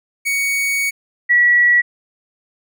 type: tone pair in turn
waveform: 45% pulse / sine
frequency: 2235 / 1935.7 Hz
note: C#7 / B6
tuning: +14 / -35 cents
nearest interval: major second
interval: 249 cents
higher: first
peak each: -16 / -9 dBFS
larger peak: second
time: 0.25-0.91 / 1.29-1.82 s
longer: first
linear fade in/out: 20 ms
effects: none